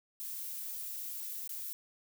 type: noise with dropouts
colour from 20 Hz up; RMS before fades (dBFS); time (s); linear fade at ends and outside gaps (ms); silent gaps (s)
violet; -41; 0.2-1.73; 0; 1.476-1.493
effects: none